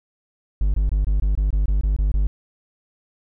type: tone bursts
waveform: triangle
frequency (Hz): 50.1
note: G1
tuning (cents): +38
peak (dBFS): -14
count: 11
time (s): 0.61-2.27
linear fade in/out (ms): 0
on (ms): 130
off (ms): 23
effects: none